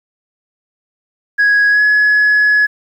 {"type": "tone with pitch glide", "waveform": "sine", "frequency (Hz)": [1661.2, 1692.2], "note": ["G#6", "G#6"], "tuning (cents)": [0, 32], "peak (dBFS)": -6, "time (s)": [1.38, 2.67], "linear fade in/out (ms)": 20, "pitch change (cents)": 32, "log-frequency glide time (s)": [1.7, 1.82], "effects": ["tanh soft clip ceiling -6 dBFS", "8-bit"]}